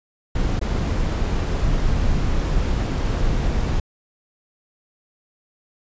brown noise with dropouts, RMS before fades -20 dBFS, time 0.35-3.8 s, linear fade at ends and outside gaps 5 ms, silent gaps 0.594-0.613 s, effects resampled to 16000 Hz

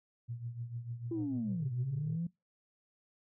sine tone with tremolo, 118.4 Hz, A#2, 27 cents sharp, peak -35 dBFS, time 0.28-2.18 s, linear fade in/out 20 ms, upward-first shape triangle, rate 6.7 Hz, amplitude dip 80%
sine linear two-way sweep, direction down then up, 343.9 to 118.6 to 174.1 Hz, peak -32 dBFS, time 1.11-2.27 s, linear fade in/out 5 ms, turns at 1.72 s
effects noise-tail reverb RT60 0.2 s tail -23 dB re dry + tanh soft clip ceiling -27 dBFS

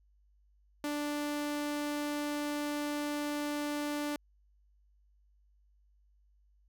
sawtooth tone, 293.7 Hz, D4, in tune, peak -29 dBFS, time 0.84-4.16 s, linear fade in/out 2 ms, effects added 50 Hz sine -64 dBFS peak until 6.68 s

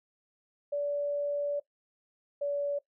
sine tone pair in turn, 577 / 572.4 Hz, D5 / D5, -31 / -45 cents, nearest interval unison, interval 14 cents, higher first, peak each -28 dBFS, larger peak neither, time 0.72-1.6 / 2.41-2.79 s, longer first, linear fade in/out 10 ms, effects noise-tail reverb RT60 0.1 s tail -18 dB re dry

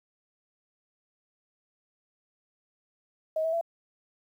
sine tone with pitch steps, 633 / 649 / 671 Hz, D#5 / E5 / E5, +30 / -27 / +31 cents, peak -25 dBFS, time 3.36-3.612 s, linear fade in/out 5 ms, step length 84 ms, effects 10-bit

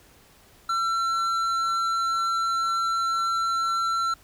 sine tone with tanh clipping, 1349 Hz, E6, 40 cents sharp, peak -24 dBFS, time 0.69-4.14 s, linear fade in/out 5 ms, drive 10 dB, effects pink hiss -55 dBFS RMS until 4.23 s

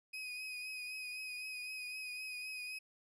35% pulse tone with vibrato, 2506 Hz, D#7, 12 cents sharp, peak -40 dBFS, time 0.13-2.79 s, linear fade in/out 10 ms, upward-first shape triangle, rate 3.9 Hz, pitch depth 35 cents each way, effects low-pass 12000 Hz 12 dB/octave

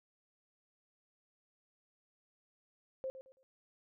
sine tone with echo, 527 Hz, C5, 12 cents sharp, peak -36 dBFS, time 3.04-3.1 s, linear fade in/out 0 ms, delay 110 ms, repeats 3, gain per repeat -11 dB, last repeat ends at 3.43 s, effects none

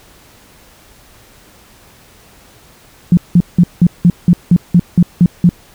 sine tone bursts, 174.7 Hz, F3, 1 cent sharp, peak -3 dBFS, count 11, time 3.12-5.492 s, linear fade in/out 2 ms, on 52 ms, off 180 ms, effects pink hiss -44 dBFS RMS until 5.74 s

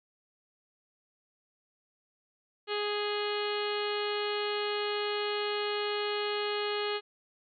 harmonic tone with a mistuned harmonic, 415.3 Hz, G#4, in tune, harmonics 1 / 2 / 3 / 4 / 5 / 6 / 7 / 8 / 9 / 10, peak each -32 / -40 / -39 / -42 / -43 / -43 / -40 / -43 / -48 / -42 dBFS, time 2.67-7.01 s, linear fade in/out 50 ms, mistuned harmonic 10, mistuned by +24 cents, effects none

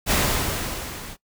pink noise with level ramp, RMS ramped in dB -18 to -38 dBFS, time 0.06-1.17 s, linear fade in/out 50 ms, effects noise-tail reverb RT60 0.1 s tail -19 dB re dry

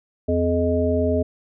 harmonic tone with a mistuned harmonic, 85.3 Hz, F2, 40 cents flat, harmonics 1 / 3 / 5 / 7, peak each -23 / -23 / -23 / -23 dBFS, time 0.28-1.23 s, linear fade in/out 10 ms, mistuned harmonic 7, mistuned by +70 cents, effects none

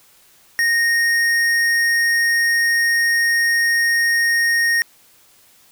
sine tone with tanh clipping, 1857 Hz, A#6, 7 cents flat, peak -16 dBFS, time 0.59-4.82 s, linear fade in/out 0 ms, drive 16 dB, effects white hiss -52 dBFS RMS until 5.71 s

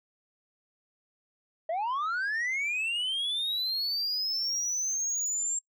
sine linear sweep, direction up, 623 to 7459 Hz, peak -25 dBFS, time 1.69-5.59 s, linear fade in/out 5 ms, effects noise-tail reverb RT60 0.1 s tail -24 dB re dry + tanh soft clip ceiling -27 dBFS

